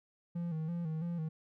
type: tone with vibrato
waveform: triangle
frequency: 164.81 Hz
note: E3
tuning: in tune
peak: -32 dBFS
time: 0.35-1.29 s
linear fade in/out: 10 ms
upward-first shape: square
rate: 3 Hz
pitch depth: 71 cents each way
effects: none